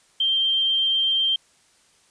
sine tone, 3156 Hz, G7, 11 cents sharp, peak -18 dBFS, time 0.2-1.36 s, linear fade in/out 5 ms, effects white hiss -59 dBFS RMS until 2.1 s + resampled to 22050 Hz

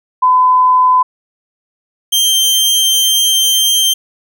sine / sawtooth tone pair in turn, 1011 / 3149 Hz, B5 / G7, +40 / +7 cents, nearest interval octave + minor sixth, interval 1967 cents, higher second, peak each -6 dBFS, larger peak neither, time 0.22-1.03 / 2.12-3.94 s, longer second, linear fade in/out 10 ms, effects none

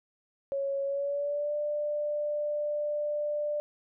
sine tone with pitch glide, 553 to 592.7 Hz, C#5 to D5, -4 to +16 cents, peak -28 dBFS, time 0.52-3.6 s, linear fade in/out 0 ms, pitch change +120 cents, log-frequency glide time 0.84-1.54 s, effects none

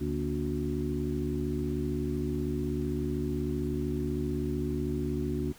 harmonic tone with a mistuned harmonic, 72.9 Hz, D2, 12 cents flat, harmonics 1 / 2 / 3 / 4 / 5, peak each -35 / -35 / -35 / -35 / -35 dBFS, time 0-5.53 s, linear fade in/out 20 ms, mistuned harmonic 3, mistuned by +130 cents, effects pink hiss -54 dBFS RMS until 5.58 s

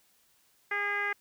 10% pulse tone with low-pass filter, 407.9 Hz, G#4, 31 cents flat, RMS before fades -31 dBFS, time 0.71-1.13 s, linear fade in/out 5 ms, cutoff 1900 Hz, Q 6.3, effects white hiss -67 dBFS RMS until 1.2 s

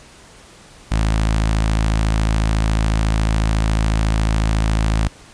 sawtooth tone with notch filter, 54 Hz, A1, 32 cents flat, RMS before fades -17 dBFS, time 0.91-5.08 s, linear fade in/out 10 ms, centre 420 Hz, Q 1.5, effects pink hiss -44 dBFS RMS until 5.33 s + resampled to 22050 Hz

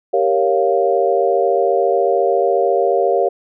sine chord, G half-diminished seventh, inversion none, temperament equal, 392 / 466.2 / 554.4 / 698.5 Hz, G4 / Bb4 / Db5 / F5, 0 / 0 / 0 / 0 cents, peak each -18 dBFS, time 0.13-3.29 s, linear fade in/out 10 ms, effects none

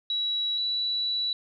sine tone pair in turn, 3900 / 3938 Hz, B7 / B7, -23 / -6 cents, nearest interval unison, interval 17 cents, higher second, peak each -25 dBFS, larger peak neither, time 0.1-0.58 / 0.58-1.33 s, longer second, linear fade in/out 2 ms, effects none

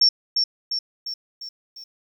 sine tone with echo, 5460 Hz, F8, 40 cents flat, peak -12 dBFS, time 0.01-0.09 s, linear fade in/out 5 ms, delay 350 ms, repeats 5, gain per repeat -5 dB, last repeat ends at 1.84 s, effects 9-bit

